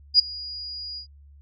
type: tone with ADSR envelope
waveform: sine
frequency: 4881 Hz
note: D#8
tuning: 34 cents flat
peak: -9 dBFS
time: 0.14-1.07 s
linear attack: 52 ms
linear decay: 9 ms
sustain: -23 dB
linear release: 97 ms
effects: added 71 Hz sine -47 dBFS peak until 1.41 s